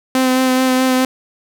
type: tone with vibrato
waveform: sawtooth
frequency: 258 Hz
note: C4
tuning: 24 cents flat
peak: -8 dBFS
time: 0.15-1.05 s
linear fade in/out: 2 ms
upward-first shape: sine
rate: 4.7 Hz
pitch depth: 16 cents each way
effects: none